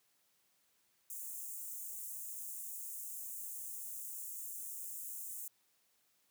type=high-pass noise; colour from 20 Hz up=white; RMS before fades=-45 dBFS; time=1.1-5.48 s; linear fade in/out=2 ms; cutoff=6800 Hz; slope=48 dB/octave; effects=white hiss -75 dBFS RMS until 6.3 s + high-pass 80 Hz 12 dB/octave